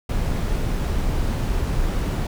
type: noise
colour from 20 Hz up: brown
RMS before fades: -22 dBFS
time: 0.09-2.27 s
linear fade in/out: 5 ms
effects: none